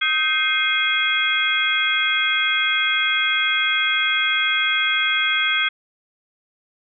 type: tone cluster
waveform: sine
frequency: 1264 / 1553 / 2120 / 2486 / 3310 Hz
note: D#6 / G6 / C7 / D#7 / G#7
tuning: +27 / -17 / +22 / -2 / -6 cents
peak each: -28 / -23 / -22 / -25 / -22 dBFS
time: 0.01-5.69 s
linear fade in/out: 10 ms
effects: none